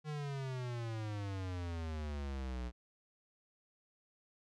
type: exponential sweep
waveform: square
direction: down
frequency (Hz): 154.1 to 59.3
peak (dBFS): -39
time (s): 0.04-2.72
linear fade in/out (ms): 50
effects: low-pass 6000 Hz 12 dB/octave